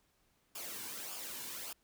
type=noise with flanger; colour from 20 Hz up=white; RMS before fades=-44 dBFS; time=0.55-1.73 s; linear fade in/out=5 ms; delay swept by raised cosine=0.5 to 1.6 ms; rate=1.7 Hz; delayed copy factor=-0.6; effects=pink hiss -74 dBFS RMS until 1.83 s

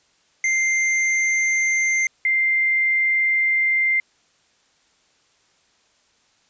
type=tone pair in turn; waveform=square / sine; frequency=2093 / 2093 Hz; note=C7 / C7; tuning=0 / 0 cents; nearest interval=unison; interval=0 cents; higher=neither; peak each=-18 / -16 dBFS; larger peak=second; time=0.44-2.07 / 2.25-4 s; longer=second; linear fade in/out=2 ms; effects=white hiss -61 dBFS RMS until 6.49 s + resampled to 16000 Hz

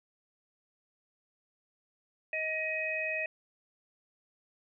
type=harmonic tone; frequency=630 Hz; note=D#5; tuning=21 cents sharp; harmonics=1 / 3 / 4; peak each=-37 / -37 / -33 dBFS; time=2.33-3.26 s; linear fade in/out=2 ms; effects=none

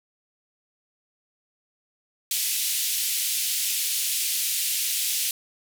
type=band-pass noise; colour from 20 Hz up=white; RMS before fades=-26 dBFS; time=2.31-5.31 s; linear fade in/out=2 ms; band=2500 to 15000 Hz; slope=24 dB/octave; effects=none

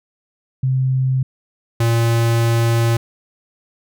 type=tone pair in turn; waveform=sine / square; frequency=130.81 / 115.93 Hz; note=C3 / A#2; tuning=0 / -9 cents; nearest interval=major second; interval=209 cents; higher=first; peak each=-14 dBFS; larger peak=neither; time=0.63-1.23 / 1.8-2.97 s; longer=second; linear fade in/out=5 ms; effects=none

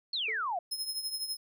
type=exponential sweep; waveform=sine; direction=down; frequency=4435 to 659.3 Hz; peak=-30 dBFS; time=0.13-0.59 s; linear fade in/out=5 ms
type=tone with exponential decay; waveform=triangle; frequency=440 Hz; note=A4; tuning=in tune; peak=-36 dBFS; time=0.28-0.49 s; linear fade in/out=5 ms; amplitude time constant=45 ms
type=tone with tremolo; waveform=sawtooth; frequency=5150 Hz; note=E8; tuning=41 cents flat; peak=-28 dBFS; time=0.71-1.37 s; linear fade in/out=10 ms; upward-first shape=triangle; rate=12 Hz; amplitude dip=75%
effects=none

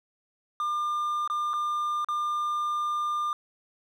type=tone with dropouts; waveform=triangle; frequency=1200 Hz; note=D6; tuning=37 cents sharp; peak=-24 dBFS; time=0.6-3.33 s; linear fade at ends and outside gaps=1 ms; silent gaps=1.276-1.299 / 1.534-1.538 / 2.046-2.086 s; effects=none

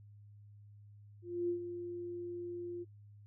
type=tone with ADSR envelope; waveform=sine; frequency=349.2 Hz; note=F4; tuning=in tune; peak=-30 dBFS; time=1.22-2.85 s; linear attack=270 ms; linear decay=99 ms; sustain=-9 dB; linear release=29 ms; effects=noise-tail reverb RT60 0.1 s tail -20 dB re dry + added 103 Hz sine -54 dBFS peak until 3.26 s

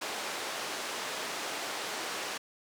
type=band-pass noise; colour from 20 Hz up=pink; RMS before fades=-37 dBFS; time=0.01-2.38 s; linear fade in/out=10 ms; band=470 to 7500 Hz; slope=12 dB/octave; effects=none

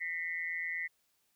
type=tone with amplitude modulation; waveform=sine; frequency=1992 Hz; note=B6; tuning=14 cents sharp; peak=-30 dBFS; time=0-0.88 s; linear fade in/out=20 ms; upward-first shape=sine; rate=168 Hz; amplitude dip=90%; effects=white hiss -75 dBFS RMS until 1.35 s

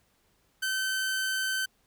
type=tone; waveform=sawtooth; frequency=1537 Hz; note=G6; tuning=35 cents flat; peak=-24 dBFS; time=0.62-1.66 s; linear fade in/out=10 ms; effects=pink hiss -69 dBFS RMS until 1.86 s

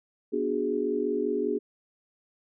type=chord; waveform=sine; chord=G# half-diminished seventh; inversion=first; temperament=equal with one note detuned; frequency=244.1 / 293.7 / 370 / 415.3 Hz; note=B3 / D4 / F#4 / G#4; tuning=-20 / 0 / 0 / 0 cents; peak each=-33 / -32 / -31 / -28 dBFS; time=0.32-1.59 s; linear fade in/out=20 ms; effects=none

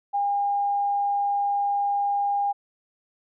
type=tone; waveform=sine; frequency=808 Hz; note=G#5; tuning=48 cents flat; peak=-21 dBFS; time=0.13-2.53 s; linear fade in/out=20 ms; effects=none

